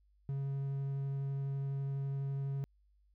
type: tone with vibrato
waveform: triangle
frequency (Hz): 137.8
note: C#3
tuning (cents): -10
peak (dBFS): -32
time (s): 0.29-2.64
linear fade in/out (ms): 0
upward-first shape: triangle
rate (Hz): 12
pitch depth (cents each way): 8
effects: added 50 Hz sine -66 dBFS peak until 3.14 s